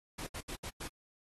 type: noise bursts at uneven times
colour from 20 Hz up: pink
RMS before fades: -42 dBFS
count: 5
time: 0.18-0.27 / 0.34-0.41 / 0.48-0.56 / 0.63-0.7 / 0.8-0.88 s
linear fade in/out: 10 ms
effects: AAC 32 kbps